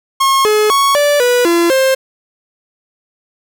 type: tone with pitch steps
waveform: 45% pulse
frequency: 1082 / 425.2 / 1109 / 582 / 490.2 / 341 / 529 Hz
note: C#6 / G#4 / C#6 / D5 / B4 / F4 / C5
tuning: -42 / +41 / 0 / -16 / -13 / -41 / +19 cents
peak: -9 dBFS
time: 0.2-1.95 s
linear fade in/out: 10 ms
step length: 250 ms
effects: none